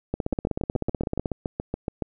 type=two click trains; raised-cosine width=2 ms; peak=-13 / -12 dBFS; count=13 / 19; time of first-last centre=0.33-2.023 / 0.14-1.258 s; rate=7.09 / 16.1 Hz; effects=none